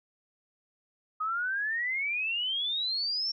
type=exponential sweep; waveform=sine; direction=up; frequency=1244.5 to 5520 Hz; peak=-28 dBFS; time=1.2-3.32 s; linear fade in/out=10 ms; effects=none